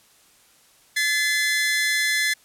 sawtooth tone pair together, 1724 / 2047 Hz, A6 / C7, -36 / -38 cents, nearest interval minor third, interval 298 cents, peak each -19 dBFS, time 0.96-2.34 s, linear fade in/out 10 ms, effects white hiss -56 dBFS RMS until 2.44 s + low-pass 12000 Hz 12 dB/octave

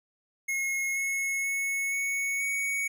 square tone with pitch steps, 2165 / 2183 / 2200 / 2218 / 2236 Hz, C#7 / C#7 / C#7 / C#7 / C#7, -41 / -27 / -14 / 0 / +14 cents, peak -28 dBFS, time 0.48-2.88 s, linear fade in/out 10 ms, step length 480 ms, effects none

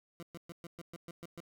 20% pulse tone bursts, 170 Hz, F3, 46 cents flat, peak -39 dBFS, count 9, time 0.2-1.403 s, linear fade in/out 0 ms, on 27 ms, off 120 ms, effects none

